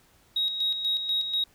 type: tone with tremolo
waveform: sine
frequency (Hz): 3791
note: A#7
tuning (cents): +28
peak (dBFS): -22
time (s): 0.36-1.44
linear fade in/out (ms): 5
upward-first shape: square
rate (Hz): 4.1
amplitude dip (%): 55
effects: tanh soft clip ceiling -18 dBFS + pink hiss -61 dBFS RMS until 1.54 s